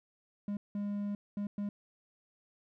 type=tone bursts at uneven times; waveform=triangle; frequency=203.9 Hz; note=G#3; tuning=32 cents flat; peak=-31 dBFS; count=4; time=0.48-0.57 / 0.75-1.15 / 1.37-1.47 / 1.58-1.69 s; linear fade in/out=2 ms; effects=none